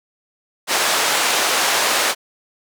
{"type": "band-pass noise", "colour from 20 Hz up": "pink", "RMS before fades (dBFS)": -18, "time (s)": [0.67, 2.15], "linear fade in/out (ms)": 50, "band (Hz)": [630, 10000], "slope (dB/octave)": 12, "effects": []}